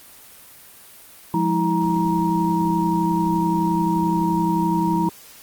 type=tone cluster; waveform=sine; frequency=173.4 / 205 / 324.7 / 941 Hz; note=F3 / G#3 / E4 / A#5; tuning=-12 / -22 / -26 / +16 cents; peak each=-22 / -26 / -22 / -22 dBFS; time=1.34-5.09 s; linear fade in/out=2 ms; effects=white hiss -45 dBFS RMS until 5.42 s + Opus 32 kbps